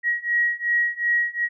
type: beating tone pair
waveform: sine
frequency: 1900 / 1902.7 Hz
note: A#6 / A#6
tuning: +33 / +35 cents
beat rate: 2.7 Hz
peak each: -23 / -22 dBFS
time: 0.03-1.49 s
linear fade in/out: 50 ms
effects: none